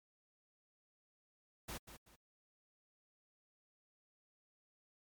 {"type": "noise with echo", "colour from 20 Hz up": "pink", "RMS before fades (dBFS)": -45, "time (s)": [1.68, 1.78], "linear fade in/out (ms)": 10, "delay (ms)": 190, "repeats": 2, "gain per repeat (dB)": -10, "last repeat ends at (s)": 2.16, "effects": ["MP3 96 kbps"]}